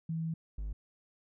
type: tone pair in turn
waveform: sine / triangle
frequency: 162.6 / 51.22 Hz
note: E3 / G#1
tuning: -23 / -23 cents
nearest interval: octave + minor sixth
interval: 2000 cents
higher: first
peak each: -32 / -33 dBFS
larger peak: first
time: 0.09-0.34 / 0.58-0.73 s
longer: first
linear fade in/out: 5 ms
effects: none